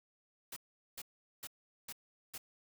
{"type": "noise bursts", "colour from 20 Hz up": "white", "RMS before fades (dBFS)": -45, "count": 5, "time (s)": [0.52, 2.38], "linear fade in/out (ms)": 5, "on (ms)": 44, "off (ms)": 410, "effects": []}